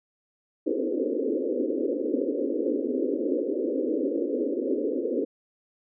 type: band-pass noise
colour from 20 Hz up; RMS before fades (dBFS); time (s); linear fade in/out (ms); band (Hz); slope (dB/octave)
pink; -27; 0.66-5.25; 10; 250 to 540; 96
effects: none